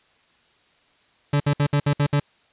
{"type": "tone bursts", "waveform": "40% pulse", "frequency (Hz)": 144.5, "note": "D3", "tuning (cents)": -28, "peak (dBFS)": -16, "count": 7, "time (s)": [1.33, 2.199], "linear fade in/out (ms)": 5, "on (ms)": 71, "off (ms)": 62, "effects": ["white hiss -60 dBFS RMS until 2.52 s", "resampled to 8000 Hz"]}